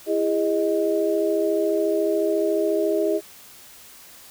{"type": "tone cluster", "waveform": "sine", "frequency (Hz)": [333.4, 407.5, 624], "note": ["E4", "G#4", "D#5"], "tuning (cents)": [20, -33, 5], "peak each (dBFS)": [-24, -22, -24], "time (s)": [0.06, 3.21], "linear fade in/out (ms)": 50, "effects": ["white hiss -46 dBFS RMS until 4.3 s"]}